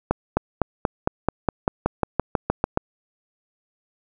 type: accelerating click train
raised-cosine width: 1 ms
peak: -4 dBFS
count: 15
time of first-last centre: 0.11-2.774 s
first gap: 260 ms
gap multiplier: 0.95
effects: none